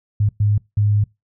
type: tone bursts at uneven times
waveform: sine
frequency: 103.83 Hz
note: G#2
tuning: in tune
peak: -13 dBFS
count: 3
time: 0.2-0.29 / 0.4-0.58 / 0.77-1.04 s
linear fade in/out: 5 ms
effects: noise-tail reverb RT60 0.2 s tail -23 dB re dry